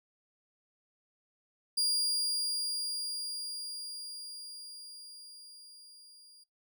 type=tone with level ramp; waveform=35% pulse; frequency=4820 Hz; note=D8; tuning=44 cents sharp; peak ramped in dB=-25 to -54 dBFS; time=1.77-6.44 s; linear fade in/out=10 ms; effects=noise-tail reverb RT60 0.2 s tail -23 dB re dry